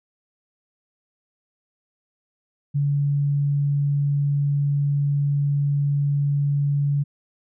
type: tone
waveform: sine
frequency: 142.8 Hz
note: D3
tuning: 48 cents flat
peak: -18 dBFS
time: 2.74-7.04 s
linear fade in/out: 20 ms
effects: none